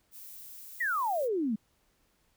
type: noise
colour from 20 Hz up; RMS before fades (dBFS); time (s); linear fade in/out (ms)
violet; -47; 0.11-1.29; 50
type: exponential sweep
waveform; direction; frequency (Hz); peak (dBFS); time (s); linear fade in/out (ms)
sine; down; 2017 to 202.2; -27; 0.8-1.56; 10
effects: pink hiss -71 dBFS RMS until 2.36 s